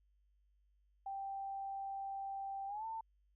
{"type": "tone with pitch glide", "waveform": "sine", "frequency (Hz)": [784, 895.4], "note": ["G5", "A5"], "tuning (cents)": [0, 30], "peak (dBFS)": -40, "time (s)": [1.06, 3.01], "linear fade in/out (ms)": 5, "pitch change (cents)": 230, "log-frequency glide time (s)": [2.67, 2.85], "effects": ["added 50 Hz sine -70 dBFS peak until 3.35 s"]}